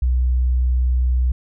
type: tone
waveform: sine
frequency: 62.5 Hz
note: B1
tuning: 21 cents sharp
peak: -13 dBFS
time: 0.02-1.32 s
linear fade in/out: 5 ms
effects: tanh soft clip ceiling -11 dBFS